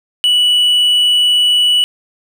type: tone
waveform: triangle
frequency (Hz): 2951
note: F#7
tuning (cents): -5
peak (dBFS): -7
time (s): 0.24-1.84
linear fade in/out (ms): 0
effects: none